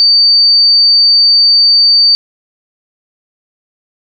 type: tone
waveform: sine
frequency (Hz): 4600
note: D8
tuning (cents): -37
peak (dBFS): -4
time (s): 0-2.15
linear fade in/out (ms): 0
effects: none